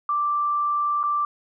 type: tone with dropouts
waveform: sine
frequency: 1174.7 Hz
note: D6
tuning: in tune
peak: -20 dBFS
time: 0.09-1.25 s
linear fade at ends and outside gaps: 2 ms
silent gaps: 1.031-1.037 s
effects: none